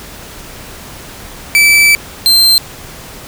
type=tone pair in turn; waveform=40% pulse; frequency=2316 / 4137 Hz; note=D7 / C8; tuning=-25 / -20 cents; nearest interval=minor seventh; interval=1005 cents; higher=second; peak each=-4 dBFS; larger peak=neither; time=1.55-1.95 / 2.26-2.58 s; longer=first; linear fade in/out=0 ms; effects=pink hiss -31 dBFS RMS until 3.27 s